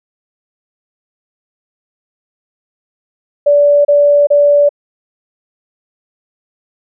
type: tone bursts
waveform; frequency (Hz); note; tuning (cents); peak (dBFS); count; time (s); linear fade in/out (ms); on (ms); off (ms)
sine; 579; D5; -25; -5; 3; 3.46-4.692; 10; 390; 31
effects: none